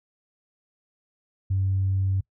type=tone; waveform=sine; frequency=95.9 Hz; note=G2; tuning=37 cents flat; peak=-20 dBFS; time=1.5-2.21 s; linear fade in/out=10 ms; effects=noise-tail reverb RT60 0.1 s tail -23 dB re dry + tanh soft clip ceiling -16 dBFS